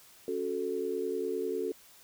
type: chord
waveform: sine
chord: F# minor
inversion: second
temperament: equal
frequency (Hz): 277.2 / 370 / 440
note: C#4 / F#4 / A4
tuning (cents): 0 / 0 / 0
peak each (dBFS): -39 / -34 / -33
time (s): 0.28-1.72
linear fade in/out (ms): 2
effects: white hiss -57 dBFS RMS until 2.03 s